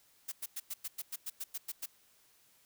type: noise bursts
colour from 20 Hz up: blue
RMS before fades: -39 dBFS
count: 12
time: 0.28-1.861 s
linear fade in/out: 10 ms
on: 41 ms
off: 99 ms
effects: white hiss -67 dBFS RMS until 2.65 s

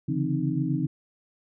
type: tone cluster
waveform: sine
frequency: 138.4 / 146.1 / 168.4 / 261.2 / 309.4 Hz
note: C#3 / D3 / E3 / C4 / D#4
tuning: -2 / -9 / +37 / -3 / -10 cents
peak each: -30 dBFS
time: 0.08-0.87 s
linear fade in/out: 10 ms
effects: none

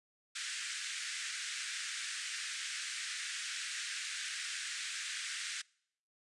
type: band-pass noise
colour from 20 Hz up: pink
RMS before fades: -41 dBFS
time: 0.35-5.62 s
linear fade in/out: 10 ms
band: 1500 to 9100 Hz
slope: 48 dB/octave
effects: noise-tail reverb RT60 0.7 s tail -26 dB re dry + resampled to 24000 Hz

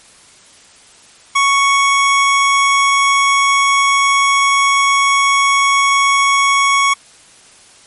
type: tone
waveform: 25% pulse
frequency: 1110 Hz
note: C#6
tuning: 2 cents sharp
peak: -6 dBFS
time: 1.35-6.94 s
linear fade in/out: 10 ms
effects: white hiss -44 dBFS RMS until 7.86 s + MP3 48 kbps

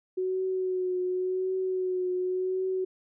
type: tone with vibrato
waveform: sine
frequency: 370 Hz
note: F#4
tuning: in tune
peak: -26 dBFS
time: 0.17-2.85 s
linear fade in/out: 10 ms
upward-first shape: triangle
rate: 0.9 Hz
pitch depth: 31 cents each way
effects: none

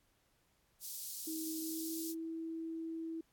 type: high-pass noise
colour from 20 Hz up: white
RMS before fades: -44 dBFS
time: 0.8-2.15 s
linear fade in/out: 50 ms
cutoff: 4400 Hz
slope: 24 dB/octave
type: tone with pitch glide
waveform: sine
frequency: 319.3 to 326.2 Hz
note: D#4 to E4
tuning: +45 to -18 cents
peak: -39 dBFS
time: 1.27-3.21 s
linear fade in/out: 5 ms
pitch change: +37 cents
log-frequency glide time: 1.58-2.04 s
effects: pink hiss -75 dBFS RMS until 3.32 s + AAC 64 kbps

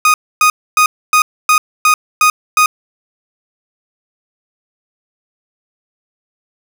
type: tone bursts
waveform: 30% pulse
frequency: 1242 Hz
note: D#6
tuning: 3 cents flat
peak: -4 dBFS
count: 8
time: 0.05-2.66 s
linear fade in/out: 2 ms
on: 90 ms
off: 270 ms
effects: none

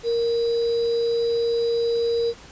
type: tone with sample-and-hold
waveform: sine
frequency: 466.2 Hz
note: A#4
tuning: in tune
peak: -19 dBFS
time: 0.03-2.34 s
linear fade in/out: 50 ms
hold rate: 4410 Hz
effects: pink hiss -45 dBFS RMS until 2.51 s + resampled to 16000 Hz

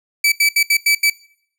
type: tone bursts at uneven times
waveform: sawtooth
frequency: 2305 Hz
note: D7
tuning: 33 cents flat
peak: -8 dBFS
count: 6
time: 0.24-0.32 / 0.4-0.49 / 0.56-0.63 / 0.7-0.77 / 0.86-0.95 / 1.03-1.1 s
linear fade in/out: 5 ms
effects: noise-tail reverb RT60 0.6 s tail -20 dB re dry

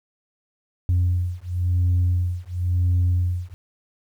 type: beating tone pair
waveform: sine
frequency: 88.6 / 89.56 Hz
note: F2 / F2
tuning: +25 / +44 cents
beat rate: 0.96 Hz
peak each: -20 dBFS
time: 0.89-3.54 s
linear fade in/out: 0 ms
effects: tanh soft clip ceiling -14 dBFS + 9-bit

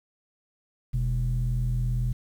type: tone with low-pass filter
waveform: square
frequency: 40.94 Hz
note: E1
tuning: 11 cents flat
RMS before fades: -26 dBFS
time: 0.93-2.13 s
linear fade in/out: 10 ms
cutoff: 140 Hz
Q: 9
effects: 9-bit

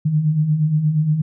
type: beating tone pair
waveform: sine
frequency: 146.83 / 155.33 Hz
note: D3 / D#3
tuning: 0 / -3 cents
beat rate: 8.5 Hz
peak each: -23 / -15 dBFS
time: 0.05-1.22 s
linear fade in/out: 10 ms
effects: none

